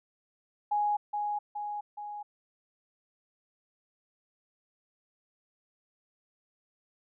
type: tone with echo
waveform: sine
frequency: 830.6 Hz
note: G#5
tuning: in tune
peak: -25 dBFS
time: 0.71-0.97 s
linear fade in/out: 10 ms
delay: 420 ms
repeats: 3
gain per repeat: -4 dB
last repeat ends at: 2.23 s
effects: none